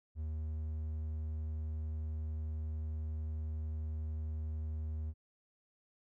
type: tone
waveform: triangle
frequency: 77.78 Hz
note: D#2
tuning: in tune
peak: -34 dBFS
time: 0.15-5.14 s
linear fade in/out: 50 ms
effects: none